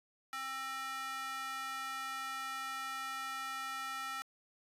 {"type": "tone with high-pass filter", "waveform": "square", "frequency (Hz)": 266.2, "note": "C4", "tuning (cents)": 30, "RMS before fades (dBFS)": -41, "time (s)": [0.33, 4.22], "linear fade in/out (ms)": 0, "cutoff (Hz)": 1300, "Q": 2.3, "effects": ["resampled to 32000 Hz"]}